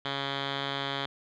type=tone with low-pass filter; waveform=5% pulse; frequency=138.59 Hz; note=C#3; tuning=in tune; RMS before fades=-33 dBFS; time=0.05-1.06 s; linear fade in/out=2 ms; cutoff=3200 Hz; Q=8.1; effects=none